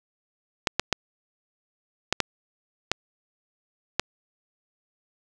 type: clicks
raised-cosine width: 0.2 ms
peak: -3 dBFS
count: 7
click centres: 0.672 / 0.796 / 0.927 / 2.126 / 2.203 / 2.916 / 3.996 s
effects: none